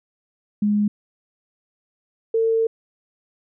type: tone pair in turn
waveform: sine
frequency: 207.7 / 450.9 Hz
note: G#3 / A4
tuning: 0 / +42 cents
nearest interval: octave + minor second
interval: 1342 cents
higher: second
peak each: -16 dBFS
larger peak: neither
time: 0.62-0.88 / 2.34-2.67 s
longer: second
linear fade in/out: 5 ms
effects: none